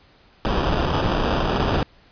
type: noise with sample-and-hold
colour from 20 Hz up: pink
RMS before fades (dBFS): -21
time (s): 0.45-1.83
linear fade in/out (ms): 0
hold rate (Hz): 2100
effects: pink hiss -54 dBFS RMS until 2.11 s + resampled to 11025 Hz